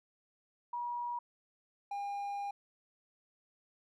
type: tone pair in turn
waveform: sine / triangle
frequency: 961 / 806.3 Hz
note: B5 / G5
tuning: -48 / +49 cents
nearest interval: minor third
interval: 303 cents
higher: first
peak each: -35 / -34 dBFS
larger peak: second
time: 0.73-1.19 / 1.91-2.51 s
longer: second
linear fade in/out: 5 ms
effects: none